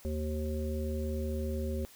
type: harmonic tone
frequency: 76.7 Hz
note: D#2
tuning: 24 cents flat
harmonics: 1 / 3 / 5 / 7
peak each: -33 / -38 / -40 / -41 dBFS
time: 0.05-1.85 s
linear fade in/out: 0 ms
effects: white hiss -56 dBFS RMS until 1.95 s